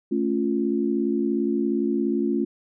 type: chord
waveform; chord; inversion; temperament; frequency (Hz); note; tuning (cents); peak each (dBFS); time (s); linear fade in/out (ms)
sine; A augmented; none; equal; 220 / 277.2 / 349.2; A3 / C#4 / E#4; 0 / 0 / 0; -25; 0.11-2.45; 10
effects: none